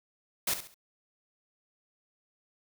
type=noise with echo; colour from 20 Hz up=white; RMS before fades=-29 dBFS; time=0.47-0.54 s; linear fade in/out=5 ms; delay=68 ms; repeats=3; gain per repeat=-10 dB; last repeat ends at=0.744 s; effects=none